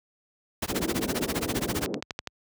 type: noise with tremolo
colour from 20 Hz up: pink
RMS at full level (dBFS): -27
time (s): 0.62-1.86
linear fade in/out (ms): 5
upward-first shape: sine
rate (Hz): 15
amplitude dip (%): 100
type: band-pass noise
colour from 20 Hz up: white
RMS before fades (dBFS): -32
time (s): 0.69-2.01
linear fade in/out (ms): 50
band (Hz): 180 to 440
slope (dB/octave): 24
type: click train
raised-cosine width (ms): 0.2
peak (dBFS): -14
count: 6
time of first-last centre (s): 1.86-2.273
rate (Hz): 12.1
effects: high-pass 60 Hz 12 dB/octave